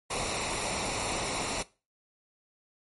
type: noise with comb filter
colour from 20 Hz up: pink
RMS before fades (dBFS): -32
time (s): 0.1-1.63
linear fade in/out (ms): 10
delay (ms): 0.62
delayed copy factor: -0.6
effects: noise-tail reverb RT60 0.3 s tail -19 dB re dry + MP3 48 kbps